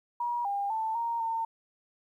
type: tone with pitch steps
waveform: sine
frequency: 957 / 803 / 885 / 931 / 907 Hz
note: A#5 / G5 / A5 / A#5 / A#5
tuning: +45 / +41 / +10 / -2 / -48 cents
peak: -28 dBFS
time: 0.2-1.45 s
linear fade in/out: 5 ms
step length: 250 ms
effects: 11-bit